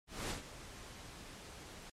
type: noise with ADSR envelope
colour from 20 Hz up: pink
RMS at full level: -38 dBFS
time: 0.07-1.9 s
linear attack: 220 ms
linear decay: 120 ms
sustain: -13 dB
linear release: 6 ms
effects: low-pass 9000 Hz 12 dB/octave + MP3 64 kbps